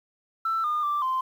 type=tone with pitch steps; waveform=sine; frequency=1331 / 1214 / 1175 / 1040 Hz; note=E6 / D#6 / D6 / C6; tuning=+16 / -43 / +1 / -11 cents; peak=-22 dBFS; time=0.45-1.21 s; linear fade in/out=5 ms; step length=190 ms; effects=tanh soft clip ceiling -20 dBFS + 9-bit